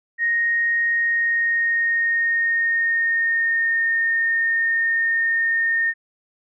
sine tone with pitch glide, 1864.7 to 1832.7 Hz, A#6 to A#6, 0 to -30 cents, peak -17 dBFS, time 0.18-5.94 s, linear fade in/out 50 ms, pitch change -30 cents, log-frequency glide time 0.89-3.84 s, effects none

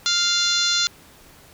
harmonic tone with a mistuned harmonic, 699 Hz, F5, 1 cent sharp, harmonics 2 / 3 / 4 / 5 / 6 / 7 / 8 / 9 / 10, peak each -26 / -34 / -32 / -23 / -22 / -30 / -29 / -30 / -30 dBFS, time 0.06-0.87 s, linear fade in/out 0 ms, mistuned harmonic 6, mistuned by -17 cents, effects pink hiss -49 dBFS RMS until 1.53 s

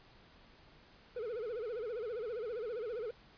triangle tone with vibrato, 456.9 Hz, A#4, 35 cents flat, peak -35 dBFS, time 1.16-3.11 s, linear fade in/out 5 ms, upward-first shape sine, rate 15 Hz, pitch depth 160 cents each way, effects pink hiss -61 dBFS RMS until 3.37 s + resampled to 11025 Hz

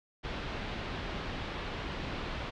pink low-pass noise, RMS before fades -38 dBFS, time 0.23-2.51 s, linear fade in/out 20 ms, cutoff 3900 Hz, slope 24 dB/octave, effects none

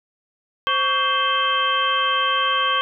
harmonic tone with a mistuned harmonic, 523.3 Hz, C5, in tune, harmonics 1 / 2 / 3 / 4 / 5 / 6, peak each -30 / -20 / -25 / -32 / -29 / -23 dBFS, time 0.67-2.81 s, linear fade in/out 0 ms, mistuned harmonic 2, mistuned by +130 cents, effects none

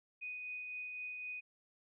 sine tone with tremolo, 2489 Hz, D#7, in tune, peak -40 dBFS, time 0.21-1.41 s, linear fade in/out 20 ms, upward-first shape triangle, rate 3.9 Hz, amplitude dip 30%, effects none

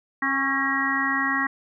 harmonic tone with a mistuned harmonic, 271.3 Hz, C#4, 37 cents flat, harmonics 1 / 3 / 4 / 5 / 6 / 7, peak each -29 / -34 / -27 / -34 / -30 / -24 dBFS, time 0.22-1.47 s, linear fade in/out 5 ms, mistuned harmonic 4, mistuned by +31 cents, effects none

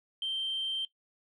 sine tone, 3136 Hz, G7, in tune, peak -29 dBFS, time 0.22-0.85 s, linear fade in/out 2 ms, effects noise-tail reverb RT60 0.1 s tail -17 dB re dry + tanh soft clip ceiling -27 dBFS

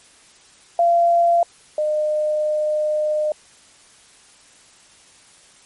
sine tone pair in turn, 686 / 608.2 Hz, F5 / D#5, -31 / -40 cents, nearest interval major second, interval 209 cents, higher first, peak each -12 / -17 dBFS, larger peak first, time 0.79-1.43 / 1.78-3.32 s, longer second, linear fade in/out 2 ms, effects white hiss -50 dBFS RMS until 5.65 s + MP3 48 kbps

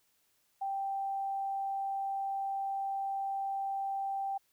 sine tone, 784 Hz, G5, in tune, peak -32 dBFS, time 0.61-4.38 s, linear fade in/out 10 ms, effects white hiss -73 dBFS RMS until 4.52 s

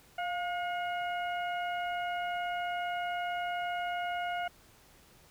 harmonic tone with a mistuned harmonic, 720 Hz, F#5, 47 cents flat, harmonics 1 / 2 / 3 / 4, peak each -33 / -39 / -43 / -45 dBFS, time 0.18-4.48 s, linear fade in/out 5 ms, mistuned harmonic 1, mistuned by -43 cents, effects pink hiss -60 dBFS RMS until 5.3 s

